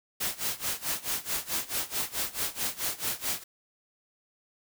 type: noise with tremolo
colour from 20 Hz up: white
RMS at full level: -29 dBFS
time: 0.2-3.44 s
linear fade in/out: 10 ms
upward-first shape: sine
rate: 4.6 Hz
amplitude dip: 90%
effects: none